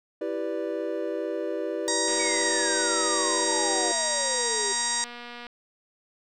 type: chord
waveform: triangle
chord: E minor seventh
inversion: none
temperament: equal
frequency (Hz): 329.6 / 392 / 493.9 / 587.3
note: E4 / G4 / B4 / D5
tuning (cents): 0 / 0 / 0 / 0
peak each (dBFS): -31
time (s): 0.21-3.92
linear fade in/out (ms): 5
type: harmonic tone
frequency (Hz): 945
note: A#5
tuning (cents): +23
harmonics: 1 / 2 / 4 / 5 / 6 / 7 / 8 / 9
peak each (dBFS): -33 / -33 / -33 / -33 / -33 / -33 / -33 / -33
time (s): 1.88-5.04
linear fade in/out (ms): 0
type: click train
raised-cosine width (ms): 0.3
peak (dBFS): -25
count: 814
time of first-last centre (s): 2.08-5.468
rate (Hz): 240
type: exponential sweep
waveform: sine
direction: down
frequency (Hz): 2297 to 390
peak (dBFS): -31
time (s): 2.19-4.73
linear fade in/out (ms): 10
effects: none